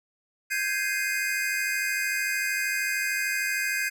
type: chord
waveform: square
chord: Ab major seventh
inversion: third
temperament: equal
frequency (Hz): 1568 / 1661.2 / 2093 / 2489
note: G6 / Ab6 / C7 / Eb7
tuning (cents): 0 / 0 / 0 / 0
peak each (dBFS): -32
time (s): 0.5-3.9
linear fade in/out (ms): 20
effects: none